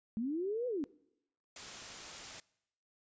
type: linear two-way sweep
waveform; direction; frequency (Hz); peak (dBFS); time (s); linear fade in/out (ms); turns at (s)
sine; up then down; 210.3 to 510 to 261.3; -33; 0.17-0.84; 0; 0.67
type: noise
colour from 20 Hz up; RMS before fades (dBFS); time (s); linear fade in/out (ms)
white; -46; 1.56-2.4; 2
effects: noise-tail reverb RT60 0.8 s tail -23 dB re dry + resampled to 16000 Hz